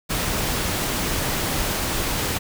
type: noise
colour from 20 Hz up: pink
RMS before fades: -24 dBFS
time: 0.09-2.39 s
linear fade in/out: 20 ms
effects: none